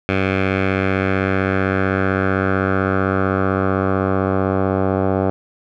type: tone with low-pass filter sweep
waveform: 10% pulse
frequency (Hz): 95.7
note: G2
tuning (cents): -41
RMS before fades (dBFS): -18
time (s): 0.09-5.3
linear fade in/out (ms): 0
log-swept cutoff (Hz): 2400 to 890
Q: 2.5
effects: none